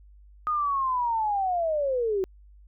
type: linear sweep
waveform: sine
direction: down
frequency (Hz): 1244.5 to 366.4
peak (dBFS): -23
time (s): 0.47-2.24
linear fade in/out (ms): 0
effects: added 50 Hz sine -49 dBFS peak until 2.67 s